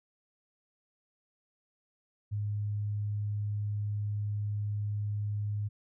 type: tone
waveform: sine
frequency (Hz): 103.83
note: G#2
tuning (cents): 0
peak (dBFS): -30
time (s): 2.31-5.69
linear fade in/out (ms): 20
effects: none